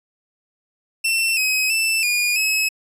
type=tone with pitch steps; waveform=sawtooth; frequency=2690 / 2537 / 2653 / 2436 / 2571 Hz; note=E7 / D#7 / E7 / D#7 / E7; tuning=+34 / +33 / +10 / -37 / -44 cents; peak=-14 dBFS; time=1.04-2.69 s; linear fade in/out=10 ms; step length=330 ms; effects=resampled to 32000 Hz